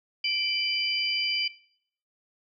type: tone cluster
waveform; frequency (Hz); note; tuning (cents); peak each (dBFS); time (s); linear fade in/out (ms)
sine; 2341 / 3012 / 4784; D7 / F#7 / D8; -6 / +30 / +31; -29; 0.24-1.48; 5
effects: noise-tail reverb RT60 0.6 s tail -18 dB re dry